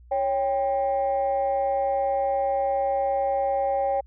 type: tone pair together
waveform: sine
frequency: 553.7 / 791 Hz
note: C#5 / G5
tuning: -2 / +15 cents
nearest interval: tritone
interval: 617 cents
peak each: -23 dBFS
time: 0.11-4.01 s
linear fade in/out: 10 ms
effects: tanh soft clip ceiling -16 dBFS + added 60 Hz sine -47 dBFS peak until 4.06 s